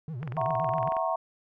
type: tone with vibrato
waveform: triangle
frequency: 138.59 Hz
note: C#3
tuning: in tune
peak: -31 dBFS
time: 0.08-0.89 s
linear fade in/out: 2 ms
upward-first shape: sine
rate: 7.7 Hz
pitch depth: 300 cents each way
type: click train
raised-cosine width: 0.5 ms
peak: -24 dBFS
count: 17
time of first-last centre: 0.23-0.967 s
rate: 21.7 Hz
type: chord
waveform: sine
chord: F# dominant seventh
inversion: third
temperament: equal with one note detuned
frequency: 659.3 / 740 / 932.3 / 1088.4 Hz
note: E5 / F#5 / A#5 / C#6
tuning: 0 / 0 / 0 / -32 cents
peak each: -29 / -32 / -32 / -32 dBFS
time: 0.37-1.16 s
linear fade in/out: 5 ms
effects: none